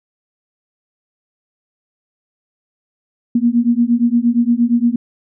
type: beating tone pair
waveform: sine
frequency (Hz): 233.1 / 241.7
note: A#3 / B3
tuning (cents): 0 / -37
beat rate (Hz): 8.6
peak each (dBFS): -14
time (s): 3.35-4.96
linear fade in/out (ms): 5
effects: none